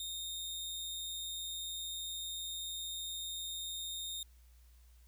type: tone with amplitude modulation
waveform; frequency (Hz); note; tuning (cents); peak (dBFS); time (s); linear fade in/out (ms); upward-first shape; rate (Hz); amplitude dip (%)
sawtooth; 3683; A#7; -22; -35; 0-4.23; 2; sine; 173; 30
effects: added 60 Hz sine -58 dBFS peak until 5.07 s + white hiss -71 dBFS RMS until 5.07 s